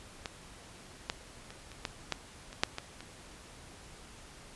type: clicks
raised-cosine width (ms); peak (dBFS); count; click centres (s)
0.2; -19 / -14 / -28 / -29 / -16 / -13 / -28 / -7 / -19 / -27; 10; 0.258 / 1.099 / 1.505 / 1.717 / 1.852 / 2.123 / 2.529 / 2.635 / 2.784 / 3.006
effects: pink hiss -52 dBFS RMS until 4.55 s + resampled to 24000 Hz